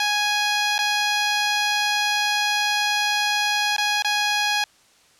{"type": "tone with dropouts", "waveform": "10% pulse", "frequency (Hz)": 830.6, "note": "G#5", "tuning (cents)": 0, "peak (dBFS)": -11, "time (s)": [0, 4.64], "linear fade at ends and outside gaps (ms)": 2, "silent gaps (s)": [[0.781, 0.789], [3.765, 3.781], [4.023, 4.046]], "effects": ["white hiss -56 dBFS RMS until 5.19 s", "low-pass 8000 Hz 12 dB/octave"]}